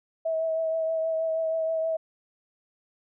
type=tone with vibrato; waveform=sine; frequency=646 Hz; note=E5; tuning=35 cents flat; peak=-24 dBFS; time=0.25-1.97 s; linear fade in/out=10 ms; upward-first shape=triangle; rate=6.3 Hz; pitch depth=23 cents each way; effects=none